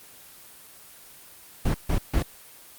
brown noise bursts, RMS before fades -22 dBFS, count 3, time 1.65-2.226 s, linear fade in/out 5 ms, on 92 ms, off 150 ms, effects white hiss -48 dBFS RMS until 2.78 s + Opus 24 kbps

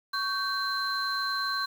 sine tone cluster, 1116 / 1555 / 4104 Hz, C#6 / G6 / C8, +11 / -14 / -34 cents, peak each -31 dBFS, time 0.13-1.66 s, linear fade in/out 10 ms, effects tanh soft clip ceiling -19 dBFS + 8-bit

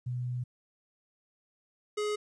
sine / square tone pair in turn, 123.9 / 419.6 Hz, B2 / G#4, +6 / +18 cents, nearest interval octave + major sixth, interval 2112 cents, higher second, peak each -31 / -30 dBFS, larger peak second, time 0.06-0.44 / 1.97-2.16 s, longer first, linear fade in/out 10 ms, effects resampled to 22050 Hz + 12-bit

